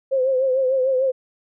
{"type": "tone with vibrato", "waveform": "sine", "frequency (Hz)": 523.3, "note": "C5", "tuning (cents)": 0, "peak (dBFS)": -16, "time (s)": [0.11, 1.12], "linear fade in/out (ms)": 20, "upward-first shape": "triangle", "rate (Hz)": 6.7, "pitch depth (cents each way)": 70, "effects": []}